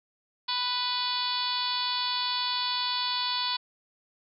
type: harmonic tone with a mistuned harmonic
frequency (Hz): 493.9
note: B4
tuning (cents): 0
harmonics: 2 / 3 / 4 / 5 / 6 / 7 / 8 / 9 / 10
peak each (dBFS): -32 / -41 / -44 / -40 / -39 / -33 / -35 / -32 / -42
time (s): 0.48-3.57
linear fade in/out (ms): 10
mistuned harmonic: 10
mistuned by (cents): +37
effects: none